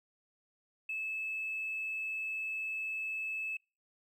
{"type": "tone with tanh clipping", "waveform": "triangle", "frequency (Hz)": 2608, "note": "E7", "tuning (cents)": -19, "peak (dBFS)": -34, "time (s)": [0.89, 3.57], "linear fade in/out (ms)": 5, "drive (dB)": 1, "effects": ["noise-tail reverb RT60 0.3 s tail -24 dB re dry"]}